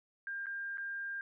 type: tone with dropouts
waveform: sine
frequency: 1600 Hz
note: G6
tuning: 35 cents sharp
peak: -37 dBFS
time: 0.27-1.21 s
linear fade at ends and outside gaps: 1 ms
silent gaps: 0.459-0.467 / 0.773-0.781 s
effects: none